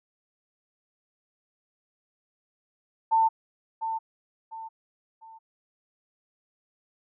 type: tone with echo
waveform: sine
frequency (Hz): 895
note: A5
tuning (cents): +29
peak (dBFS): -18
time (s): 3.11-3.29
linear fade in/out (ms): 20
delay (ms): 700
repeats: 3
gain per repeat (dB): -9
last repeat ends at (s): 5.39
effects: none